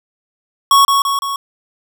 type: tone with echo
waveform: square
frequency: 1108.7 Hz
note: C#6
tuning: in tune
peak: -7 dBFS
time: 0.71-0.85 s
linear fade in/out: 2 ms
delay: 170 ms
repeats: 3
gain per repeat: -4 dB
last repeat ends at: 1.36 s
effects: none